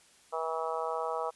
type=harmonic tone; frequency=161.7 Hz; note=E3; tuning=33 cents flat; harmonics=3 / 4 / 5 / 6 / 7 / 8; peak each=-36 / -37 / -38 / -39 / -39 / -40 dBFS; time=0.32-1.31 s; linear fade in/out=20 ms; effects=white hiss -61 dBFS RMS until 1.35 s + resampled to 24000 Hz